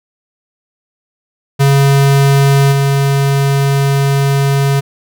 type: tone with level steps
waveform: square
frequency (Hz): 138.8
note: C#3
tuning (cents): +3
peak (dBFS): -7 / -10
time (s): 1.59-4.81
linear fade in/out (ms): 20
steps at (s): 2.71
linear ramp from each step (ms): 20
effects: none